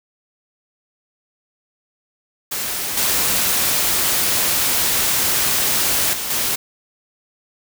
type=noise with level steps; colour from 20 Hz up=white; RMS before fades=-24 / -18 / -25 / -20 dBFS; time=2.51-6.56 s; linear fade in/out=10 ms; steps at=2.97 / 6.13 / 6.3 s; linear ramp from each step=5 ms; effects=none

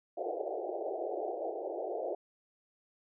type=band-pass noise; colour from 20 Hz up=pink; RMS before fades=-37 dBFS; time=0.17-2.15 s; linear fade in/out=5 ms; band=340 to 780 Hz; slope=96 dB/octave; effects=none

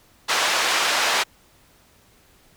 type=band-pass noise; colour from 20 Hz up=pink; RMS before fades=-21 dBFS; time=0.28-1.24 s; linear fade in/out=20 ms; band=840 to 5900 Hz; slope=12 dB/octave; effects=pink hiss -56 dBFS RMS until 2.56 s

